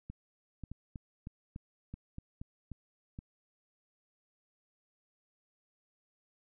clicks, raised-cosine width 5 ms, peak -30 dBFS, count 11, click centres 0.1 / 0.637 / 0.716 / 0.958 / 1.271 / 1.561 / 1.94 / 2.184 / 2.415 / 2.717 / 3.189 s, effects none

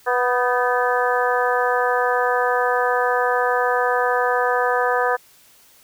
harmonic tone with a mistuned harmonic, 246.9 Hz, B3, in tune, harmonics 2 / 3 / 4 / 5 / 6 / 7, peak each -21 / -23 / -24 / -25 / -26 / -26 dBFS, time 0.06-5.17 s, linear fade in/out 20 ms, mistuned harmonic 6, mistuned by +59 cents, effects white hiss -52 dBFS RMS until 5.83 s

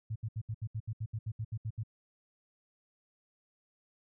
sine tone bursts, 110 Hz, A2, in tune, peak -33 dBFS, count 14, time 0.1-1.835 s, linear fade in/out 10 ms, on 58 ms, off 71 ms, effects none

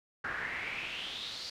brown noise with band-pass filter sweep, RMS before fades -39 dBFS, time 0.24-1.5 s, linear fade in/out 5 ms, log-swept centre 1500 to 4700 Hz, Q 5.5, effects none

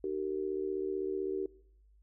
sine tone with amplitude modulation, 383.7 Hz, G4, 37 cents flat, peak -28 dBFS, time 0.04-1.46 s, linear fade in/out 2 ms, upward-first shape sine, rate 75.8 Hz, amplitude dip 90%, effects noise-tail reverb RT60 0.8 s tail -22 dB re dry + added 51 Hz sine -60 dBFS peak until 2.02 s

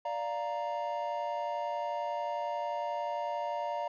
triangle chord, Bb major, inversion first, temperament equal, 587.3 / 698.5 / 932.3 Hz, D5 / F5 / Bb5, 0 / 0 / 0 cents, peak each -35 / -35 / -34 dBFS, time 0.05-3.88 s, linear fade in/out 5 ms, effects resampled to 16000 Hz

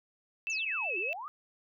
sine tone with vibrato, 2608 Hz, E7, 19 cents flat, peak -31 dBFS, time 0.47-1.13 s, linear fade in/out 0 ms, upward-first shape square, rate 8.1 Hz, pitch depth 27 cents each way
sine exponential two-way sweep, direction down then up, 6900 to 342.1 to 1286 Hz, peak -38 dBFS, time 0.5-1.28 s, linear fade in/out 0 ms, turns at 0.98 s
effects none

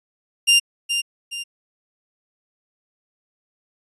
sawtooth tone with echo, 2794 Hz, F7, in tune, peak -8 dBFS, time 0.47-0.6 s, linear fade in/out 20 ms, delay 420 ms, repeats 2, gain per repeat -8 dB, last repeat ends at 1.44 s, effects resampled to 24000 Hz

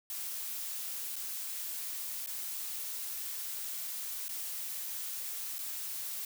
blue noise with dropouts, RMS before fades -39 dBFS, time 0.1-6.25 s, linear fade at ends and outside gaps 2 ms, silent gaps 1.158-1.163 / 2.262-2.272 / 4.283-4.291 / 5.584-5.589 s, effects none

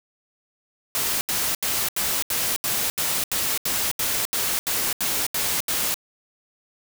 white noise bursts, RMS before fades -24 dBFS, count 15, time 0.95-5.942 s, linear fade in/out 0 ms, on 260 ms, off 78 ms, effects none

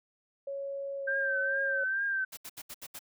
sine tone with pitch glide, 554.4 to 549.9 Hz, C#5 to C#5, 0 to -14 cents, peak -34 dBFS, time 0.47-1.84 s, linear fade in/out 5 ms, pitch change -14 cents, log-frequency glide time 0.97-1.03 s
sine tone with vibrato, 1568 Hz, G6, in tune, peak -28 dBFS, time 1.07-2.25 s, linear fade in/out 10 ms, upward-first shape triangle, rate 2.3 Hz, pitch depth 62 cents each way
white noise bursts, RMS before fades -43 dBFS, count 6, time 2.32-2.992 s, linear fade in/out 10 ms, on 52 ms, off 72 ms
effects none

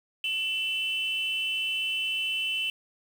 sine tone pair together, 2673 / 3023 Hz, E7 / F#7, +23 / +36 cents, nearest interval major second, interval 213 cents, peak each -28 / -28 dBFS, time 0.24-2.7 s, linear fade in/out 2 ms, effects tanh soft clip ceiling -22 dBFS + 8-bit

